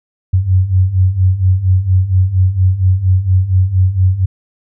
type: beating tone pair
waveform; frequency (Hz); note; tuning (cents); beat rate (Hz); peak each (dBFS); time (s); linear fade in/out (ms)
sine; 90.6 / 94.9; F#2 / F#2; -36 / +44; 4.3; -14 / -10; 0.33-4.26; 10
effects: none